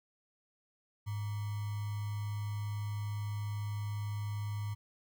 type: tone with sample-and-hold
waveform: sine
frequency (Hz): 103.83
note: G#2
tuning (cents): 0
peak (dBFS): -34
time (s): 1.06-4.75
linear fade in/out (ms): 20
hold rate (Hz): 1050
effects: none